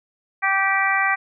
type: harmonic tone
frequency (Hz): 389.4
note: G4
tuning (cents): -12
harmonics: 2 / 3 / 4 / 5 / 6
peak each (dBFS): -24 / -24 / -24 / -21 / -25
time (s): 0.42-1.16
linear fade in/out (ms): 20
effects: none